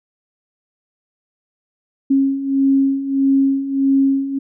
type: beating tone pair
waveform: sine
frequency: 271.1 / 272.7 Hz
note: C#4 / C#4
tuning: -38 / -28 cents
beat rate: 1.6 Hz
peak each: -19 / -14 dBFS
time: 2.1-4.39 s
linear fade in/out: 10 ms
effects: none